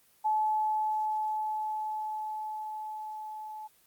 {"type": "tone with level ramp", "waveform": "sine", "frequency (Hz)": 861, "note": "A5", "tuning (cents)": -38, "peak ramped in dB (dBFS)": [-24, -39], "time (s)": [0.24, 3.68], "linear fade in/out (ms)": 20, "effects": ["white hiss -64 dBFS RMS until 3.86 s", "Opus 24 kbps"]}